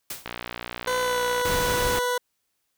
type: noise with exponential decay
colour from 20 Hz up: white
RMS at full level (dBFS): -30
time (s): 0.1-0.36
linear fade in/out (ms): 5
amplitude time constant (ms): 56
type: click train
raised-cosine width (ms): 0.3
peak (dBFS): -15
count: 70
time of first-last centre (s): 0.26-1.414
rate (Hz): 59.8
type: tone with pitch glide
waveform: 20% pulse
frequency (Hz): 504 to 492.8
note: B4 to B4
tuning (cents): +35 to -4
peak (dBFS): -18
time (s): 0.87-2.18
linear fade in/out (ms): 5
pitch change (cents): -39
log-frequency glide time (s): 0.99-1.21
type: noise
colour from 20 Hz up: pink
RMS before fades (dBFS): -28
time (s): 1.45-1.99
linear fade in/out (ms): 2
effects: white hiss -75 dBFS RMS until 2.77 s